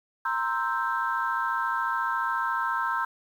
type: chord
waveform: sine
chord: C dominant seventh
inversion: third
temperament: equal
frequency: 932.3 / 1046.5 / 1318.5 / 1568 Hz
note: Bb5 / C6 / E6 / G6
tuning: 0 / 0 / 0 / 0 cents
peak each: -30 dBFS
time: 0.25-3.05 s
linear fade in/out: 5 ms
effects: tanh soft clip ceiling -15 dBFS + 9-bit